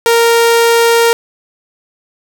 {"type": "tone", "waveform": "sawtooth", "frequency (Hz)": 464.6, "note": "A#4", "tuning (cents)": -6, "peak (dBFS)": -3, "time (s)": [0.06, 1.13], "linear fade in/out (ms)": 0, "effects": []}